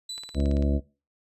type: tone with exponential decay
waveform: 35% pulse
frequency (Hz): 3978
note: B7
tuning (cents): +12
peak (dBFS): -30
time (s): 0.09-0.78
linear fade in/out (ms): 5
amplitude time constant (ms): 150
type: click train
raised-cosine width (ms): 0.2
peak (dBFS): -26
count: 9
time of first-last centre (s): 0.18-0.624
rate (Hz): 18
type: harmonic tone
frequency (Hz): 70.6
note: C#2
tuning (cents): +32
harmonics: 1 / 2 / 3 / 4 / 5 / 7 / 8 / 9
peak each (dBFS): -23 / -32 / -29 / -30 / -35 / -36 / -40 / -38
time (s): 0.34-0.81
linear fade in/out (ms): 50
effects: noise-tail reverb RT60 0.3 s tail -19 dB re dry + resampled to 32000 Hz